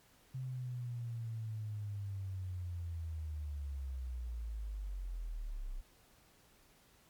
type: linear sweep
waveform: sine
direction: down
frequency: 131.1 to 31 Hz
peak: -38 dBFS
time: 0.34-5.81 s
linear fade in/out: 10 ms
effects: pink hiss -66 dBFS RMS until 7.09 s + MP3 96 kbps